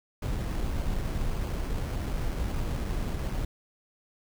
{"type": "noise with sample-and-hold", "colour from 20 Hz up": "brown", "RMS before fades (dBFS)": -30, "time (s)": [0.22, 3.45], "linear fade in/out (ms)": 5, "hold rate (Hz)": 3675, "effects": []}